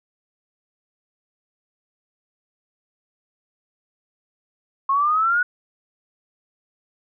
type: exponential sweep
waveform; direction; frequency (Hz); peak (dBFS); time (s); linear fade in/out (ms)
sine; up; 1078 to 1480; -16; 4.89-5.43; 5
effects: none